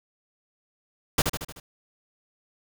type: noise with echo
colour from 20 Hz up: pink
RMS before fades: -20 dBFS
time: 1.18-1.22 s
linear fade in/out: 5 ms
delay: 76 ms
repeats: 5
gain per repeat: -5 dB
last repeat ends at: 1.6 s
effects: none